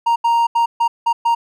triangle tone bursts at uneven times, 932.3 Hz, A#5, in tune, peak -10 dBFS, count 6, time 0.06-0.16 / 0.24-0.47 / 0.55-0.66 / 0.8-0.88 / 1.06-1.13 / 1.25-1.35 s, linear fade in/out 10 ms, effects none

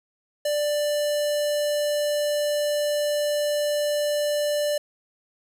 square tone with notch filter, 590 Hz, D5, 8 cents sharp, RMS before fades -24 dBFS, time 0.45-4.78 s, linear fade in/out 5 ms, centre 1400 Hz, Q 0.99, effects resampled to 32000 Hz + 8-bit

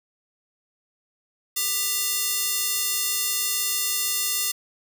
square tone with high-pass filter, 396.9 Hz, G4, 22 cents sharp, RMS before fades -25 dBFS, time 1.56-4.52 s, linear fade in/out 10 ms, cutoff 5200 Hz, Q 0.56, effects none

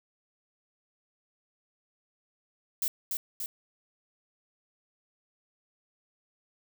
violet noise with echo, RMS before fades -29 dBFS, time 2.82-2.88 s, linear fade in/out 2 ms, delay 290 ms, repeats 2, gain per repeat -3 dB, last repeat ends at 3.46 s, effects none

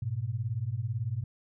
sine beating tone pair, 103.8 / 121.8 Hz, G#2 / B2, 0 / -24 cents, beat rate 18 Hz, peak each -33 / -32 dBFS, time 0.02-1.24 s, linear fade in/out 5 ms, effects none

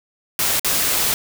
white noise with dropouts, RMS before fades -19 dBFS, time 0.39-1.14 s, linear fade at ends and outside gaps 1 ms, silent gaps 0.596-0.646 s, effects none

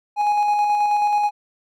triangle tone with tremolo, 830.6 Hz, G#5, in tune, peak -13 dBFS, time 0.16-1.31 s, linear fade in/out 50 ms, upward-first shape square, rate 9.3 Hz, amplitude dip 25%, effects none

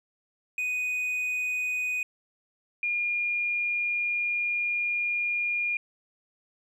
triangle / sine tone pair in turn, 2489 / 2420 Hz, D#7 / D#7, 0 / -49 cents, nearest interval unison, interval 49 cents, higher first, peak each -25 dBFS, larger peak neither, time 0.58-2.03 / 2.83-5.77 s, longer second, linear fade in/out 2 ms, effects none

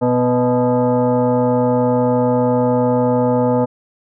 sine tone with frequency modulation, 123.47 Hz, B2, in tune, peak -12 dBFS, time 0.01-3.66 s, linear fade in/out 20 ms, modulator 372 Hz, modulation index 1.8, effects none

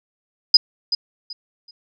sine tone with echo, 4978 Hz, D#8, in tune, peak -5 dBFS, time 0.54-0.57 s, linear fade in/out 5 ms, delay 380 ms, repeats 3, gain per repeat -12 dB, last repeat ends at 1.71 s, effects none

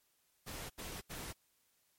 pink noise bursts, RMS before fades -45 dBFS, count 3, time 0.46-1.332 s, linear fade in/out 20 ms, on 240 ms, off 76 ms, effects white hiss -75 dBFS RMS until 1.98 s + MP3 64 kbps

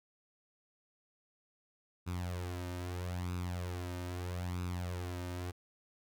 sawtooth tone with flanger, 89.2 Hz, F2, 37 cents sharp, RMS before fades -39 dBFS, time 2.06-5.52 s, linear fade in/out 20 ms, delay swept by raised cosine 0.79 to 3.29 ms, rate 0.78 Hz, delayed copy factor +0.65, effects none

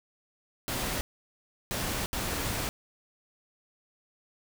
pink noise bursts at uneven times, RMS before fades -32 dBFS, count 3, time 0.68-1.01 / 1.71-2.06 / 2.13-2.69 s, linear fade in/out 0 ms, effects none

